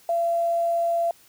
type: tone with quantisation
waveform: sine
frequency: 679 Hz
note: F5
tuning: 49 cents flat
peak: -20 dBFS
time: 0.09-1.11 s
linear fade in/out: 2 ms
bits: 8
effects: white hiss -55 dBFS RMS until 1.28 s